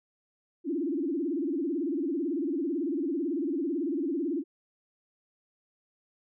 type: tone with vibrato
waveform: sine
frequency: 308.2 Hz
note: D#4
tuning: 16 cents flat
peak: -27 dBFS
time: 0.64-4.44 s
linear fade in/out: 50 ms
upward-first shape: sine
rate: 18 Hz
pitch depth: 250 cents each way
effects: none